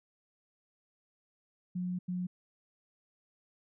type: tone bursts at uneven times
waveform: sine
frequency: 180.3 Hz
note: F#3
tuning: 45 cents flat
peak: -32 dBFS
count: 2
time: 1.75-1.99 / 2.08-2.27 s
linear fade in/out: 10 ms
effects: none